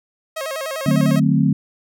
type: tone with vibrato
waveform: sawtooth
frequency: 587.3 Hz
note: D5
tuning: in tune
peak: -20 dBFS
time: 0.36-1.2 s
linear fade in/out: 10 ms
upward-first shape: square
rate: 10 Hz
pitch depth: 140 cents each way
type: chord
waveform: sine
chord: D dominant seventh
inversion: none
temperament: equal with one note detuned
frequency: 150.53 / 185 / 220 / 261.6 Hz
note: D3 / F#3 / A3 / C4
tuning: +43 / 0 / 0 / 0 cents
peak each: -17 / -19 / -19 / -19 dBFS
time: 0.86-1.53 s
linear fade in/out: 5 ms
effects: none